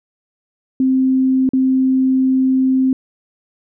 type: tone with dropouts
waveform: sine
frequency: 261.6 Hz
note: C4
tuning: in tune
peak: -11 dBFS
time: 0.8-2.93 s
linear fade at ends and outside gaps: 2 ms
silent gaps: 1.491-1.534 s
effects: none